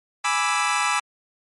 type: chord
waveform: 25% pulse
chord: E dominant seventh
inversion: first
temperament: equal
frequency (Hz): 830.6 / 987.8 / 1174.7 / 1318.5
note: G#5 / B5 / D6 / E6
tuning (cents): 0 / 0 / 0 / 0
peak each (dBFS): -23 / -22 / -22 / -21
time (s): 0.24-1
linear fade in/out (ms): 10
effects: MP3 48 kbps